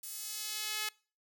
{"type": "tone with high-pass filter sweep", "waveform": "sawtooth", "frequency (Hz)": 427.2, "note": "G#4", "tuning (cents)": 49, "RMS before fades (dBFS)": -39, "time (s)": [0.03, 0.89], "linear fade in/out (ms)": 5, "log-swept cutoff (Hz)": [9600, 2000], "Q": 0.8, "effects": ["noise-tail reverb RT60 0.4 s tail -25 dB re dry"]}